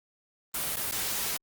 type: noise with dropouts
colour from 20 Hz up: white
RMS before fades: -31 dBFS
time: 0.54-1.37 s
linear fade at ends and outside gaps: 5 ms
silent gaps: 0.76-0.767 / 0.914-0.92 s
effects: Opus 32 kbps